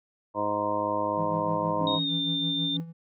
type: harmonic tone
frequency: 103.83 Hz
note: G#2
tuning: in tune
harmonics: 1 / 2 / 3 / 4 / 5 / 6 / 7 / 9 / 10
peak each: -42 / -40 / -34 / -42 / -32 / -32 / -42 / -30 / -32 dBFS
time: 0.34-2 s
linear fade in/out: 50 ms
type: tone with tremolo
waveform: triangle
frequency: 165.8 Hz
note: E3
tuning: 10 cents sharp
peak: -27 dBFS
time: 1.16-2.93 s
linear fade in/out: 50 ms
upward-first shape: sine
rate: 6.3 Hz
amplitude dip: 75%
type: tone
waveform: sine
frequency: 280 Hz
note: C#4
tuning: 18 cents sharp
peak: -31 dBFS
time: 1.81-2.8 s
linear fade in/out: 0 ms
type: tone with pitch glide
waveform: sine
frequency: 3729 to 3600 Hz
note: A#7 to A7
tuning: 0 to +39 cents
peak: -27 dBFS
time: 1.87-2.77 s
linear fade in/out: 2 ms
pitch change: -61 cents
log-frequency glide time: 2.03-2.11 s
effects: none